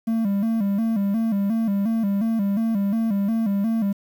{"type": "tone with vibrato", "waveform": "triangle", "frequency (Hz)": 212.2, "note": "G#3", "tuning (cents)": 38, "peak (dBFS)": -17, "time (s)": [0.07, 3.93], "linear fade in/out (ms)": 10, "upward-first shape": "square", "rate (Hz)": 2.8, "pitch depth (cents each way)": 110, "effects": ["8-bit"]}